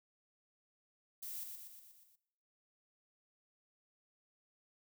violet noise with echo, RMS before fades -45 dBFS, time 1.22-1.44 s, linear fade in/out 10 ms, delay 120 ms, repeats 6, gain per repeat -4 dB, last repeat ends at 2.16 s, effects noise-tail reverb RT60 0.8 s tail -19 dB re dry

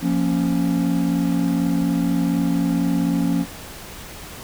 triangle chord, Bb minor, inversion second, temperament equal, 174.61 / 233.1 / 277.2 Hz, F3 / Bb3 / Db4, 0 / 0 / 0 cents, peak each -19 / -22 / -19 dBFS, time 0.01-3.46 s, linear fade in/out 50 ms, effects pink hiss -37 dBFS RMS until 4.43 s

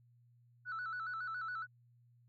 sine tone with vibrato, 1396.9 Hz, F6, in tune, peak -37 dBFS, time 0.65-1.67 s, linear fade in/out 50 ms, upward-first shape square, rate 7.2 Hz, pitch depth 96 cents each way, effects tanh soft clip ceiling -36 dBFS + added 120 Hz sine -64 dBFS peak until 2.28 s

